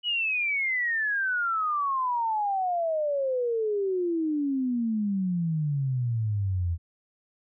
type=exponential sweep; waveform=sine; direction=down; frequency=2960 to 82.41 Hz; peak=-24 dBFS; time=0.03-6.78 s; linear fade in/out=50 ms; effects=none